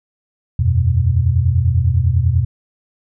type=chord; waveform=sine; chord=E suspended second; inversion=none; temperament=equal; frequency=82.41 / 92.5 / 123.47 Hz; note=E2 / F#2 / B2; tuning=0 / 0 / 0 cents; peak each=-16 dBFS; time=0.59-2.45 s; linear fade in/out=5 ms; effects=none